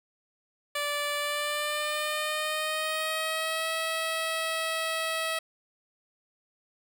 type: tone with pitch glide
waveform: 10% pulse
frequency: 583 to 646.9 Hz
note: D5 to E5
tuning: -13 to -33 cents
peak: -20 dBFS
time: 0.75-5.39 s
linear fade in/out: 5 ms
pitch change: +180 cents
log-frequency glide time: 1.18-3.7 s
effects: 10-bit